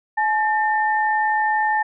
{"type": "tone pair together", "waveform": "sine", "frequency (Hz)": [854.6, 1803], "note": ["G#5", "A6"], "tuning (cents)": [49, 42], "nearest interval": "octave + minor second", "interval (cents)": 1293, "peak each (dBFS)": [-18, -22], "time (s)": [0.17, 1.83], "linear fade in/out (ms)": 10, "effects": []}